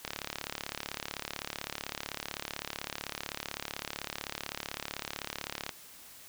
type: click train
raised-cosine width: 0.2 ms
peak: -17 dBFS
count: 203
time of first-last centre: 0.05-5.692 s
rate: 35.8 Hz
effects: white hiss -52 dBFS RMS until 6.28 s